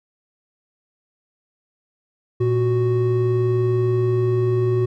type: tone pair together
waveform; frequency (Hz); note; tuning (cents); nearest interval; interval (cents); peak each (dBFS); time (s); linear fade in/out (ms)
triangle; 116.54 / 370; A#2 / F#4; 0 / 0; octave + minor sixth; 2000; -17; 2.4-4.86; 10
effects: none